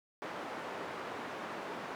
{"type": "band-pass noise", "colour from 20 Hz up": "white", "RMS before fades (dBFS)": -42, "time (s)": [0.22, 1.95], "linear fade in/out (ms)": 0, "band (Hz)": [210, 1200], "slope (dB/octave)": 12, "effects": []}